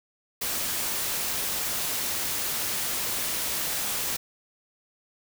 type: noise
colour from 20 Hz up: white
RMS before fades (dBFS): -29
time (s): 0.41-4.17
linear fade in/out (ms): 10
effects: none